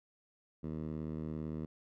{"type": "tone with band-pass filter", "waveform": "10% pulse", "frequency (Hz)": 77.78, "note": "D#2", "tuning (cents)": 0, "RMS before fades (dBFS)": -40, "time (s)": [0.63, 1.66], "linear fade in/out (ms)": 10, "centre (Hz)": 190, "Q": 0.94, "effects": []}